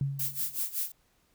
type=tone with exponential decay; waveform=sine; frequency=138.59 Hz; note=C#3; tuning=in tune; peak=-24 dBFS; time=0.01-0.57 s; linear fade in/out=2 ms; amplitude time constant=120 ms
type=noise with tremolo; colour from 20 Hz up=violet; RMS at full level=-30 dBFS; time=0.19-0.92 s; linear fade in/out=5 ms; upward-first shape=sine; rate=5.3 Hz; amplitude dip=85%
effects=pink hiss -69 dBFS RMS until 1.34 s